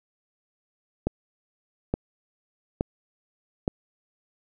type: click train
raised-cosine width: 2 ms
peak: -10 dBFS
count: 4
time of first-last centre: 1.07-3.679 s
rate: 1.15 Hz
effects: none